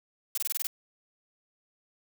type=noise bursts; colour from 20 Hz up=blue; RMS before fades=-30 dBFS; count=7; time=0.35-0.67 s; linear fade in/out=2 ms; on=26 ms; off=23 ms; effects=none